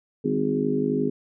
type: harmonic tone with a mistuned harmonic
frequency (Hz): 51.5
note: G#1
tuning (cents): -14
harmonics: 3 / 4 / 5 / 6 / 7 / 8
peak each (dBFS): -31 / -31 / -25 / -31 / -31 / -26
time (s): 0.24-1.1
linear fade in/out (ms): 10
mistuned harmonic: 4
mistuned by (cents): -41
effects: none